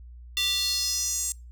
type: tone with high-pass filter sweep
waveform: square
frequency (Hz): 392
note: G4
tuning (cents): 0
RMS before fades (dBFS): -27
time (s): 0.37-1.32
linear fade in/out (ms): 0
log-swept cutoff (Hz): 3200 to 7600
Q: 4.6
effects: noise-tail reverb RT60 0.3 s tail -25 dB re dry + added 60 Hz sine -42 dBFS peak until 1.51 s